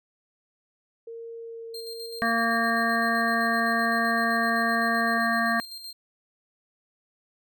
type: tone with vibrato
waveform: sine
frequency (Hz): 458.7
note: A#4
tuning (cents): -28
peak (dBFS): -36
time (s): 1.07-5.18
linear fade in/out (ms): 5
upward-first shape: sine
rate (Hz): 1.1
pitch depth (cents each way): 8
type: tone with tremolo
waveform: 40% pulse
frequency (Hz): 4186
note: C8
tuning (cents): 0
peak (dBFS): -35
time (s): 1.74-5.93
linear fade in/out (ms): 5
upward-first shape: square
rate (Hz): 7.8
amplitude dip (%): 45
type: harmonic tone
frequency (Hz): 230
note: A#3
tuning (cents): -23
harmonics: 1 / 3 / 5 / 7 / 8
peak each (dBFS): -28 / -28 / -28 / -28 / -28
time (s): 2.22-5.6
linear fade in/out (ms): 0
effects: none